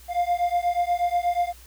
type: beating tone pair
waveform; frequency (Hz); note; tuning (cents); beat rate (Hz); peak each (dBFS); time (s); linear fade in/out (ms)
triangle; 698.5 / 706.8; F5 / F5; 0 / +21; 8.3; -22 / -22; 0.08-1.53; 50
effects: added 60 Hz sine -47 dBFS peak until 1.66 s + white hiss -51 dBFS RMS until 1.66 s